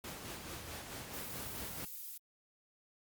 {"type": "noise with tremolo", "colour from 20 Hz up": "pink", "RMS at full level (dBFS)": -44, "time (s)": [0.04, 1.85], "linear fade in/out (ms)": 2, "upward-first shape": "sine", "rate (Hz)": 4.6, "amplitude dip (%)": 40}
{"type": "noise", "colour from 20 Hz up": "violet", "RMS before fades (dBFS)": -46, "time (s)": [1.13, 2.18], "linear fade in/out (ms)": 10}
{"effects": ["high-pass 60 Hz 12 dB/octave", "Opus 48 kbps"]}